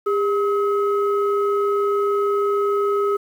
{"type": "tone pair together", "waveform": "sine", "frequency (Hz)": [403.8, 1278], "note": ["G#4", "D#6"], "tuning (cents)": [-49, 46], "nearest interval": "octave + minor sixth", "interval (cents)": 1995, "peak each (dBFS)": [-17, -22], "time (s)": [0.06, 3.17], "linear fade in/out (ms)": 10, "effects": ["tanh soft clip ceiling -11 dBFS", "8-bit"]}